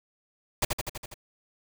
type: noise with echo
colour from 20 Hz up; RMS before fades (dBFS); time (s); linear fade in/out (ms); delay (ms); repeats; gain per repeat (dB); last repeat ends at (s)
pink; -25; 0.62-0.65; 5; 82; 6; -3; 1.142
effects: none